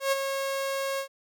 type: tone with ADSR envelope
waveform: sawtooth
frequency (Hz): 545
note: C#5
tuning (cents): -29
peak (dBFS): -17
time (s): 0-1.08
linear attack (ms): 120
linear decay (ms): 22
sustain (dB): -7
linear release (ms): 92
effects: none